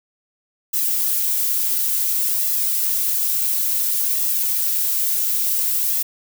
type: noise with flanger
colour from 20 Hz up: violet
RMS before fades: -20 dBFS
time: 0.73-6.03 s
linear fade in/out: 10 ms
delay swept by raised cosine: 1.3 to 4.9 ms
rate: 0.57 Hz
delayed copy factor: -0.55
effects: none